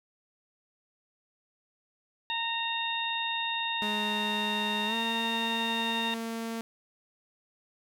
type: harmonic tone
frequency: 922 Hz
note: A#5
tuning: 19 cents flat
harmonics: 1 / 2 / 3 / 4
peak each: -34 / -37 / -35 / -33 dBFS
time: 2.3-6.14 s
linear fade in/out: 0 ms
type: tone with pitch glide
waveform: sawtooth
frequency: 210 to 227.7 Hz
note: G#3 to A#3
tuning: +19 to -40 cents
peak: -29 dBFS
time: 3.82-6.61 s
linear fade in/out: 0 ms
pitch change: +141 cents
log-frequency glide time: 4.86-4.95 s
effects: none